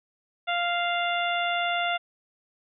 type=harmonic tone; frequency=697 Hz; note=F5; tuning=4 cents flat; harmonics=1 / 2 / 3 / 4 / 5; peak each=-27 / -30 / -32 / -33 / -34 dBFS; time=0.47-1.98 s; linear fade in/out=20 ms; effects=none

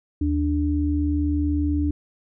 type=tone pair together; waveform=sine; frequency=77.79 / 293.7 Hz; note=D#2 / D4; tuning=0 / 0 cents; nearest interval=octave + major seventh; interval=2300 cents; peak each=-22 dBFS; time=0.21-1.91 s; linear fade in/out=5 ms; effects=none

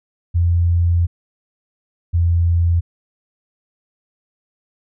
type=tone pair in turn; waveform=sine; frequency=86 / 85.31 Hz; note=F2 / F2; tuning=-26 / -40 cents; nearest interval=unison; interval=14 cents; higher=first; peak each=-12 dBFS; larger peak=neither; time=0.34-1.07 / 2.13-2.81 s; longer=first; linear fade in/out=20 ms; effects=none

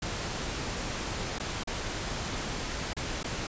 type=noise with dropouts; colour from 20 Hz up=pink; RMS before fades=-34 dBFS; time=0.02-3.47 s; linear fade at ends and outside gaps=5 ms; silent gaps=1.386-1.398 / 1.636-1.673 / 2.934-2.966 / 3.231-3.242 s; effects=resampled to 16000 Hz

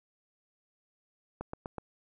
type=click train; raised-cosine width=1 ms; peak=-23 dBFS; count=4; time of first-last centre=1.41-1.783 s; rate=8.05 Hz; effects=none

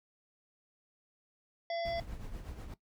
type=harmonic tone; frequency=677 Hz; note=E5; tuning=46 cents sharp; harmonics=1 / 3 / 5 / 7 / 8; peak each=-34 / -44 / -48 / -51 / -52 dBFS; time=1.7-2 s; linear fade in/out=2 ms
type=noise with tremolo; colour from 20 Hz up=brown; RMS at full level=-41 dBFS; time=1.85-2.74 s; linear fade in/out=2 ms; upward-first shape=triangle; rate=8.2 Hz; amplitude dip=60%
effects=noise-tail reverb RT60 0.1 s tail -17 dB re dry

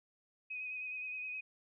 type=tone with vibrato; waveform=sine; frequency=2511 Hz; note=D#7; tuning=15 cents sharp; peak=-39 dBFS; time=0.5-1.41 s; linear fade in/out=10 ms; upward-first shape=sine; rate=9.6 Hz; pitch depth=25 cents each way; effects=none

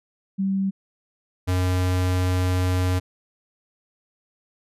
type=tone pair in turn; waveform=sine / square; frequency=193.7 / 91.41 Hz; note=G3 / F#2; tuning=-20 / -20 cents; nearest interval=octave + minor second; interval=1300 cents; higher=first; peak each=-20 dBFS; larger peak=neither; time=0.38-0.71 / 1.47-3 s; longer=second; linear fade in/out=20 ms; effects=resampled to 32000 Hz

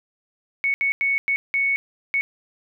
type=tone bursts at uneven times; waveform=sine; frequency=2217 Hz; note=C#7; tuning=in tune; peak=-18 dBFS; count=6; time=0.64-0.74 / 0.81-0.92 / 1.01-1.18 / 1.28-1.36 / 1.54-1.76 / 2.14-2.21 s; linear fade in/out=0 ms; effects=none

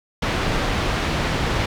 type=low-pass noise; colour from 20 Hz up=pink; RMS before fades=-22 dBFS; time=0.22-1.66 s; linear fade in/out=5 ms; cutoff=3600 Hz; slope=12 dB/octave; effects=none

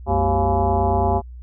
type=tone with frequency modulation; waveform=sine; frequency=392 Hz; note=G4; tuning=in tune; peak=-15 dBFS; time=0.06-1.22 s; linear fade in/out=50 ms; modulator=151 Hz; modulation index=3.4; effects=added 61 Hz sine -34 dBFS peak until 1.42 s

